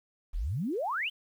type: exponential sweep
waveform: sine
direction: up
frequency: 32.61 to 3216 Hz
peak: -29 dBFS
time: 0.33-1.1 s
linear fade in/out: 20 ms
effects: 10-bit